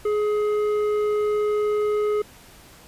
sine tone with tanh clipping, 420.3 Hz, G#4, 21 cents sharp, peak -21 dBFS, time 0.05-2.22 s, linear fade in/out 5 ms, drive 9 dB, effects pink hiss -48 dBFS RMS until 2.87 s + resampled to 32000 Hz

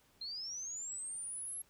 sine linear sweep, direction up, 4110 to 11280 Hz, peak -40 dBFS, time 0.21-1.62 s, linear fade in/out 5 ms, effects pink hiss -69 dBFS RMS until 1.69 s

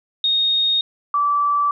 sine tone pair in turn, 3716 / 1159.4 Hz, A#7 / D6, -6 / -23 cents, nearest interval octave + minor sixth, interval 2017 cents, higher first, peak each -15 dBFS, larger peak neither, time 0.24-0.81 / 1.14-1.71 s, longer neither, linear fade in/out 2 ms, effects none

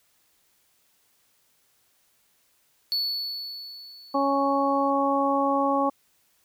triangle tone with exponential decay, 4435 Hz, C#8, in tune, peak -21 dBFS, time 2.92-4.9 s, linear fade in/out 0 ms, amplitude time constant 430 ms
harmonic tone, 277.2 Hz, C#4, in tune, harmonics 1 / 2 / 3 / 4, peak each -26 / -26 / -26 / -26 dBFS, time 4.14-5.9 s, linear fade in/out 10 ms
effects white hiss -66 dBFS RMS until 6.44 s

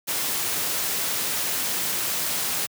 white noise, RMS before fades -26 dBFS, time 0.07-2.67 s, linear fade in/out 20 ms, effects high-pass 100 Hz 12 dB/octave

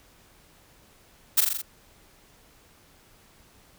blue noise with echo, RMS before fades -18 dBFS, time 1.37-1.41 s, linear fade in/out 10 ms, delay 42 ms, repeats 5, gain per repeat -3 dB, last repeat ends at 1.62 s, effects pink hiss -57 dBFS RMS until 3.78 s

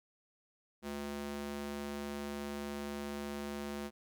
square tone with high-pass filter, 71.7 Hz, D2, 41 cents flat, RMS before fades -41 dBFS, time 0.82-3.91 s, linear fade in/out 50 ms, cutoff 230 Hz, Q 1.2, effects none

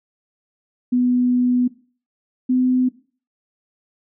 sine tone pair in turn, 247.8 / 253.9 Hz, B3 / B3, +6 / +48 cents, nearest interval unison, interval 42 cents, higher second, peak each -14 dBFS, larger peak neither, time 0.92-1.68 / 2.49-2.89 s, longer first, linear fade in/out 10 ms, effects noise-tail reverb RT60 0.4 s tail -18 dB re dry

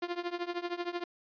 sawtooth tone with tremolo, 349.2 Hz, F4, in tune, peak -26 dBFS, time 0.02-1.04 s, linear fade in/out 5 ms, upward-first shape triangle, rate 13 Hz, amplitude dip 95%, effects resampled to 11025 Hz

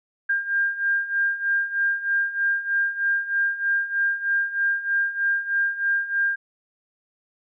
sine beating tone pair, 1600 / 1603.2 Hz, G6 / G6, +35 / +38 cents, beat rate 3.2 Hz, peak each -26 / -22 dBFS, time 0.29-6.36 s, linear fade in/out 10 ms, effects none

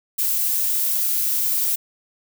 violet noise, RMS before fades -21 dBFS, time 0.18-1.76 s, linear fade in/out 10 ms, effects none

